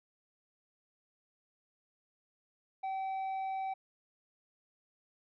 sine tone with tanh clipping, 768 Hz, G5, 36 cents flat, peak -35 dBFS, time 2.83-3.74 s, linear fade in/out 10 ms, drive 5 dB, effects none

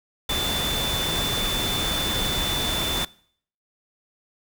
sine tone in noise, 3520 Hz, A7, in tune, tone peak -25 dBFS, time 0.29-3.05 s, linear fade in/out 5 ms, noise pink, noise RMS -27 dBFS, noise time 0.29-3.05 s, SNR -1 dB, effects noise-tail reverb RT60 0.6 s tail -23 dB re dry

